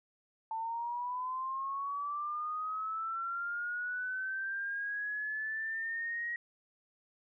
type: linear sweep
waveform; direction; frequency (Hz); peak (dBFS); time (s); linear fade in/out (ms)
sine; up; 886 to 1900; -34; 0.51-6.36; 2
effects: none